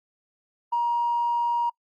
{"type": "tone with tanh clipping", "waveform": "triangle", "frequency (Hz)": 948, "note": "A#5", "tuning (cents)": 29, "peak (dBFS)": -21, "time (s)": [0.72, 1.7], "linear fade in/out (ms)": 10, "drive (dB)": 4, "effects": ["noise-tail reverb RT60 0.1 s tail -26 dB re dry", "Opus 48 kbps"]}